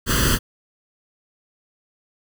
pink noise with comb filter, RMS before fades -18 dBFS, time 0.06-0.39 s, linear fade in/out 50 ms, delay 0.65 ms, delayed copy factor +1, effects none

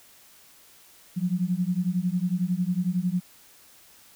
sine beating tone pair, 174.61 / 185.61 Hz, F3 / F#3, 0 / +6 cents, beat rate 11 Hz, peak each -26 dBFS, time 1.16-3.21 s, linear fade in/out 20 ms, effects white hiss -54 dBFS RMS until 4.15 s

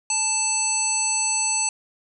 harmonic tone, 880 Hz, A5, in tune, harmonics 1 / 3 / 5 / 7 / 9, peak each -30 / -29 / -32 / -28 / -22 dBFS, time 0.1-1.69 s, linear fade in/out 2 ms, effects none

